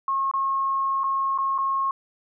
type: tone with dropouts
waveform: sine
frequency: 1084 Hz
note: C#6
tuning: 39 cents flat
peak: -21 dBFS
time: 0.08-1.91 s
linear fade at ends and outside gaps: 2 ms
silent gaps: 0.313-0.337 / 1.035-1.04 / 1.378-1.385 / 1.58-1.585 s
effects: none